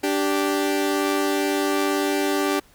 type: tone pair together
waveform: sawtooth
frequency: 292.6 / 390.6 Hz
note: D4 / G4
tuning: -6 / -6 cents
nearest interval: perfect fourth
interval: 500 cents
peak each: -19 dBFS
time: 0.03-2.6 s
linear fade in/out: 10 ms
effects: pink hiss -55 dBFS RMS until 2.74 s